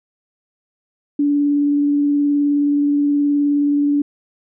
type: tone with vibrato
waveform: sine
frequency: 288.6 Hz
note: D4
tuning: 30 cents flat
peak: -13 dBFS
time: 1.19-4.02 s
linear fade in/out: 5 ms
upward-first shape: sine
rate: 19 Hz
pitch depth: 11 cents each way
effects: none